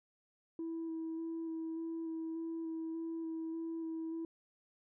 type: tone with vibrato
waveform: sine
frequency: 326.5 Hz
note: E4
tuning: 17 cents flat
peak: -36 dBFS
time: 0.59-4.25 s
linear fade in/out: 2 ms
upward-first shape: square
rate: 1.7 Hz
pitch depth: 12 cents each way
effects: tanh soft clip ceiling -35 dBFS